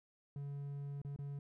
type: tone with dropouts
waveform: triangle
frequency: 141.6 Hz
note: C#3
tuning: 37 cents sharp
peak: -39 dBFS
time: 0.36-1.39 s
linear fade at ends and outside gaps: 2 ms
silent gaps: 1.017-1.048 / 1.162-1.188 s
effects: none